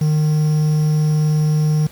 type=tone with quantisation; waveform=triangle; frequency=153.1 Hz; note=D#3; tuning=28 cents flat; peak=-11 dBFS; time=0.01-1.87 s; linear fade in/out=5 ms; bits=6; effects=pink hiss -44 dBFS RMS until 1.91 s